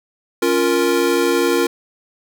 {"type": "chord", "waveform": "square", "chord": "Bb minor", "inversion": "first", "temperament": "equal", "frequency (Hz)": [277.2, 349.2, 466.2], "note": ["Db4", "F4", "Bb4"], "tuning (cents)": [0, 0, 0], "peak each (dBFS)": [-22, -18, -19], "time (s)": [0.42, 1.67], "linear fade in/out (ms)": 5, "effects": []}